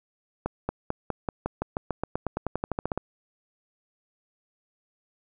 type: accelerating click train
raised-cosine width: 1 ms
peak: -13 dBFS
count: 21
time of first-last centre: 0.46-2.976 s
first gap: 230 ms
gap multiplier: 0.93
effects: none